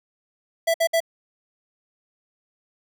square tone bursts, 662 Hz, E5, 7 cents sharp, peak -18 dBFS, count 3, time 0.67-1.004 s, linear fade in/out 10 ms, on 72 ms, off 59 ms, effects none

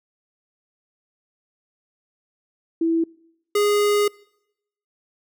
sine / square tone pair in turn, 329.6 / 413 Hz, E4 / G#4, 0 / -10 cents, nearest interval major third, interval 390 cents, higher second, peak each -17 dBFS, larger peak neither, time 2.81-3.04 / 3.55-4.08 s, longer second, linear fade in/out 5 ms, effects noise-tail reverb RT60 0.8 s tail -25 dB re dry

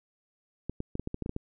clicks, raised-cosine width 3 ms, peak -20 dBFS, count 10, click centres 0.696 / 0.804 / 0.954 / 0.996 / 1.074 / 1.144 / 1.223 / 1.261 / 1.294 / 1.364 s, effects none

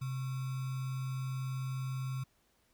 sine tone with sample-and-hold, 130.81 Hz, C3, in tune, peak -34 dBFS, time 0.01-2.24 s, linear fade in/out 10 ms, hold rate 1225 Hz, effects pink hiss -72 dBFS RMS until 2.73 s

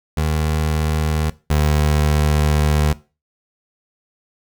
25% pulse tone pair in turn, 77.4 / 75.02 Hz, D#2 / D2, -9 / +37 cents, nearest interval minor second, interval 54 cents, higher first, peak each -13 / -10 dBFS, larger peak second, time 0.17-1.3 / 1.5-2.93 s, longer second, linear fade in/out 5 ms, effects noise-tail reverb RT60 0.3 s tail -18 dB re dry

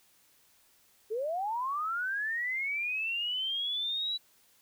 sine linear sweep, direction up, 410.5 to 3951 Hz, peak -30 dBFS, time 1.1-4.18 s, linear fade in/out 20 ms, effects white hiss -65 dBFS RMS until 4.61 s

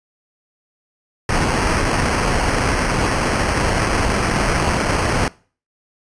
pink noise with sample-and-hold, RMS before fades -18 dBFS, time 1.29-5.28 s, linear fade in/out 2 ms, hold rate 3675 Hz, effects noise-tail reverb RT60 0.4 s tail -22 dB re dry + resampled to 22050 Hz

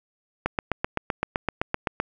click train, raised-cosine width 0.5 ms, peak -8 dBFS, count 13, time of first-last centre 0.46-2 s, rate 7.79 Hz, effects none

